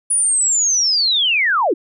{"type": "linear sweep", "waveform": "sine", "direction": "down", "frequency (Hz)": [9830, 266.2], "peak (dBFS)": -13, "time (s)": [0.1, 1.74], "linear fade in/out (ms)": 10, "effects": []}